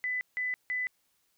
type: tone bursts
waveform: sine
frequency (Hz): 2000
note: B6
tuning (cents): +21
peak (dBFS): -29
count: 3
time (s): 0.04-0.87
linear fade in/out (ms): 0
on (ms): 170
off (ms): 160
effects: white hiss -73 dBFS RMS until 1.37 s